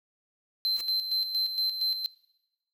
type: tone with tremolo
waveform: triangle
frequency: 4096 Hz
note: C8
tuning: 38 cents flat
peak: -23 dBFS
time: 0.65-2.06 s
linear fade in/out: 0 ms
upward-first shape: square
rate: 4.3 Hz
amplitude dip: 55%
type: noise with exponential growth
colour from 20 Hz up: white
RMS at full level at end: -37 dBFS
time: 0.7-0.81 s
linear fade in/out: 1 ms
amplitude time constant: 22 ms
effects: noise-tail reverb RT60 1.0 s tail -22 dB re dry